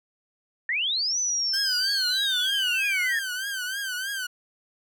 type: linear two-way sweep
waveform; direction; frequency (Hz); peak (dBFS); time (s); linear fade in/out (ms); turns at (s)
sine; up then down; 1760 to 6060 to 1760; -23; 0.69-3.19; 2; 1.19
type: tone with vibrato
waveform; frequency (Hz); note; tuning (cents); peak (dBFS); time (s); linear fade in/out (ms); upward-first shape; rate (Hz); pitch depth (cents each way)
sawtooth; 1546; G6; -24; -25; 1.53-4.27; 10; triangle; 3.2; 120
effects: none